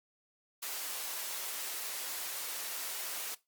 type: high-pass noise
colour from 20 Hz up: white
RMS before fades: -39 dBFS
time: 0.62-3.35 s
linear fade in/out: 10 ms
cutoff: 450 Hz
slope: 12 dB/octave
effects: noise-tail reverb RT60 0.2 s tail -18 dB re dry + Opus 48 kbps